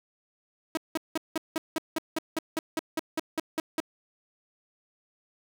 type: tone bursts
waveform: sawtooth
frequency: 320.1 Hz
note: D#4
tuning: 49 cents sharp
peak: -22 dBFS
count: 16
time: 0.75-3.802 s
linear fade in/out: 2 ms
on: 22 ms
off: 180 ms
effects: none